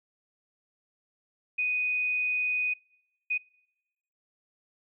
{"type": "tone bursts at uneven times", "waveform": "sine", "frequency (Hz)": 2489, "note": "D#7", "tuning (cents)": 0, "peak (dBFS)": -25, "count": 2, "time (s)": [[1.58, 2.74], [3.3, 3.38]], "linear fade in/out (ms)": 10, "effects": ["noise-tail reverb RT60 0.9 s tail -25 dB re dry"]}